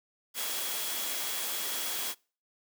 sine tone in noise, 3322 Hz, G#7, in tune, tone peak -42 dBFS, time 0.34-2.15 s, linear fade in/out 50 ms, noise white, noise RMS -34 dBFS, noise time 0.34-2.15 s, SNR -11 dB, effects noise-tail reverb RT60 0.4 s tail -26 dB re dry + high-pass 300 Hz 12 dB/octave

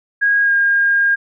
sine tone with pitch glide, 1640 to 1616.5 Hz, G#6 to G#6, -22 to -47 cents, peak -11 dBFS, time 0.21-1.16 s, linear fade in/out 20 ms, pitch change -25 cents, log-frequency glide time 0.42-0.53 s, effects none

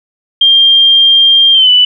sine tone with pitch glide, 3195 to 2981 Hz, G7 to F#7, +32 to +12 cents, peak -3 dBFS, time 0.41-1.85 s, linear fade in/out 5 ms, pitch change -120 cents, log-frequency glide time 1.53-1.7 s, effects none

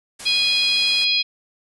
white noise, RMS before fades -34 dBFS, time 0.19-1.05 s, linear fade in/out 10 ms
harmonic tone, 826 Hz, G#5, 10 cents flat, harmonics 3 / 4 / 5 / 6, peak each -22 / -21 / -21 / -24 dBFS, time 0.25-1.23 s, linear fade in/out 20 ms
effects resampled to 24000 Hz

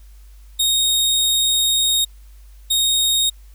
sawtooth tone pair in turn, 3729 / 3729 Hz, A#7 / A#7, 0 / 0 cents, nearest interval unison, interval 0 cents, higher neither, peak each -12 dBFS, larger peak neither, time 0.59-2.05 / 2.7-3.3 s, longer first, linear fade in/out 10 ms, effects added 50 Hz sine -40 dBFS peak until 3.54 s + white hiss -57 dBFS RMS until 3.54 s

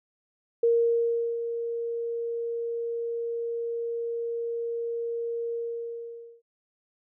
sine tone with ADSR envelope, 466.2 Hz, A#4, in tune, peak -18 dBFS, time 0.63-6.42 s, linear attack 5 ms, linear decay 740 ms, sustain -10 dB, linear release 880 ms, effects none

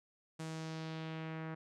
sawtooth tone with low-pass filter sweep, 160 Hz, D#3, 49 cents sharp, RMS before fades -43 dBFS, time 0.39-1.55 s, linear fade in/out 10 ms, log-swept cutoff 8700 to 1700 Hz, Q 1.5, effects none

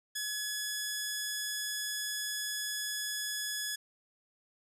10% pulse tone, 1695 Hz, G#6, 35 cents sharp, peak -25 dBFS, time 0.15-3.76 s, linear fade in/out 10 ms, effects none

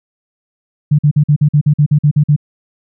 sine tone bursts, 147.8 Hz, D3, 11 cents sharp, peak -6 dBFS, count 12, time 0.91-2.363 s, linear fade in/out 10 ms, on 78 ms, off 47 ms, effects none

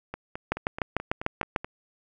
two click trains, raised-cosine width 0.5 ms, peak -9 / -19 dBFS, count 8 / 8, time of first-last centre 0.52-1.562 / 0.14-1.645 s, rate 6.72 / 4.65 Hz, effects none

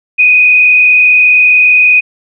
sine tone with frequency modulation, 2489 Hz, D#7, in tune, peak -3 dBFS, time 0.18-2.01 s, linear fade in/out 20 ms, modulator 35.1 Hz, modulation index 1.1, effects none

